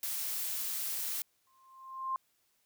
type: noise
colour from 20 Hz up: blue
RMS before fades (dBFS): -36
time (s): 0.03-1.22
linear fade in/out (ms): 2
type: tone with exponential growth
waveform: sine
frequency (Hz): 1055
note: C6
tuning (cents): +14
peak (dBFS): -29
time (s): 1.47-2.16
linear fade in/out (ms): 1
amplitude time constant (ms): 150
effects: white hiss -74 dBFS RMS until 2.65 s